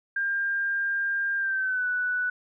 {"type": "tone with pitch glide", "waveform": "sine", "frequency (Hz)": [1600, 1484.3], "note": ["G6", "F#6"], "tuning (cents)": [35, 5], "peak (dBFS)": -24, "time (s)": [0.16, 2.3], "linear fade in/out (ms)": 5, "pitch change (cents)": -130, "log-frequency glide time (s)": [1.37, 1.87], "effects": []}